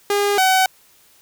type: tone pair in turn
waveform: sawtooth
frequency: 406.7 / 754.8 Hz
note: G#4 / F#5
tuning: -36 / +34 cents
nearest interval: major seventh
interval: 1070 cents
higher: second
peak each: -12 / -9 dBFS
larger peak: second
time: 0.1-0.38 / 0.38-0.66 s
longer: neither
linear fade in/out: 2 ms
effects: white hiss -53 dBFS RMS until 1.21 s